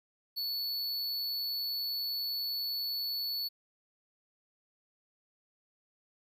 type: tone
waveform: square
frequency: 4435 Hz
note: C#8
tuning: in tune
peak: -33 dBFS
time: 0.36-3.49 s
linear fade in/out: 20 ms
effects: 12-bit